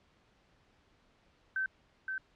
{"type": "tone with echo", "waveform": "sine", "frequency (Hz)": 1542, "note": "G6", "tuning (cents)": -29, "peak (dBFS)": -30, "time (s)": [1.56, 1.66], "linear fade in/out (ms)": 2, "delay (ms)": 520, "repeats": 1, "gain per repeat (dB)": -4, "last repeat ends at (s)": 2.18, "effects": ["pink hiss -68 dBFS RMS until 2.35 s", "low-pass 4000 Hz 12 dB/octave"]}